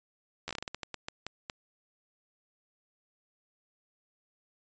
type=slowing click train; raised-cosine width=0.2 ms; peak=-19 dBFS; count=14; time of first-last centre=0.48-1.498 s; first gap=12 ms; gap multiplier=1.28; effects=resampled to 16000 Hz